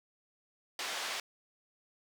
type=band-pass noise; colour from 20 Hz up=white; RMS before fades=-38 dBFS; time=0.79-1.2 s; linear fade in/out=2 ms; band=480 to 4400 Hz; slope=12 dB/octave; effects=none